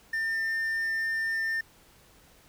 triangle tone with quantisation, 1801 Hz, A6, 40 cents sharp, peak -25 dBFS, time 0.13-1.61 s, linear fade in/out 5 ms, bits 9, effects pink hiss -58 dBFS RMS until 2.48 s

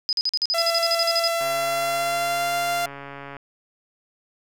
sine tone bursts, 5000 Hz, D#8, 8 cents sharp, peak -19 dBFS, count 15, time 0.09-1.276 s, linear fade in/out 0 ms, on 38 ms, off 44 ms
sawtooth tone with pitch glide, 672 to 693.3 Hz, E5 to F5, +33 to -13 cents, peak -18 dBFS, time 0.54-2.86 s, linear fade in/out 5 ms, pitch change +54 cents, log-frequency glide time 1.3-2.51 s
click train, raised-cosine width 0.5 ms, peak -22 dBFS, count 275, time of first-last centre 1.41-3.367 s, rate 140 Hz
effects none

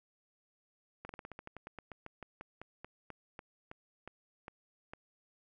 slowing click train, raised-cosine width 0.5 ms, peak -30 dBFS, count 23, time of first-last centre 1.05-4.935 s, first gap 42 ms, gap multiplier 1.12, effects none

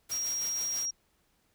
white noise with tremolo, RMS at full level -41 dBFS, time 0.09-0.86 s, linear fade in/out 10 ms, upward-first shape sine, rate 6.2 Hz, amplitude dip 50%
sine tone, 5630 Hz, F8, 13 cents sharp, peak -30 dBFS, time 0.11-0.91 s, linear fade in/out 10 ms
effects pink hiss -71 dBFS RMS until 1.54 s

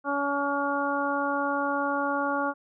harmonic tone, 282.8 Hz, C#4, 35 cents sharp, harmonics 1 / 2 / 3 / 4 / 5, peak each -31 / -31 / -31 / -31 / -31 dBFS, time 0.04-2.54 s, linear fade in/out 50 ms, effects none

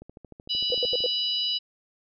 click train, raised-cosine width 2 ms, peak -30 dBFS, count 14, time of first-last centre 0.02-1.005 s, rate 13.2 Hz
harmonic tone, 984 Hz, B5, 7 cents flat, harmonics 3 / 4 / 5, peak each -27 / -29 / -31 dBFS, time 0.49-1.59 s, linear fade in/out 20 ms
sine tone bursts, 493.9 Hz, B4, in tune, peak -23 dBFS, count 4, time 0.72-1.063 s, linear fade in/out 2 ms, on 25 ms, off 81 ms
effects none

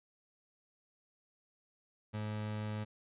30% pulse tone, 106.5 Hz, G#2, 44 cents sharp, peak -34 dBFS, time 2.13-2.85 s, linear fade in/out 20 ms, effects resampled to 8000 Hz

